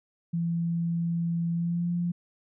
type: tone with pitch glide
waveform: sine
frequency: 168.8 to 173.65 Hz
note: E3 to F3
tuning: +41 to -10 cents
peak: -25 dBFS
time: 0.33-2.12 s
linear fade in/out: 10 ms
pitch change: +49 cents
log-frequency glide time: 1.52-1.91 s
effects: none